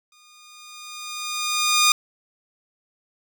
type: tone with exponential growth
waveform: 10% pulse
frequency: 1221 Hz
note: D#6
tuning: 33 cents flat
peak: -5 dBFS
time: 0.12-1.92 s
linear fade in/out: 2 ms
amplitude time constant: 390 ms
effects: none